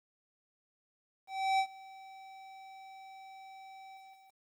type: tone with ADSR envelope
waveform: square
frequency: 770 Hz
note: G5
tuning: 31 cents flat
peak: -26 dBFS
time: 1.27-4.38 s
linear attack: 320 ms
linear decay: 75 ms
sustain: -24 dB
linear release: 450 ms
effects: low-pass 5000 Hz 12 dB/octave + 11-bit